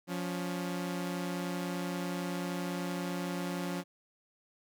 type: tone pair together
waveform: sawtooth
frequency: 177.06 / 280.8 Hz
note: F3 / C#4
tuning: +24 / +22 cents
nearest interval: minor sixth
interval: 798 cents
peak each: -31 / -35 dBFS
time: 0.07-3.84 s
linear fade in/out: 50 ms
effects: none